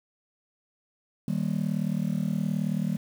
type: chord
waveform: sine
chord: Eb major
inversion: none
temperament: just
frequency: 155.56 / 194.45 / 233.3 Hz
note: Eb3 / G3 / Bb3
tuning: 0 / -14 / +2 cents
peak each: -28 / -26 / -30 dBFS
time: 1.28-2.97 s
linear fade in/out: 2 ms
effects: tanh soft clip ceiling -20 dBFS + 8-bit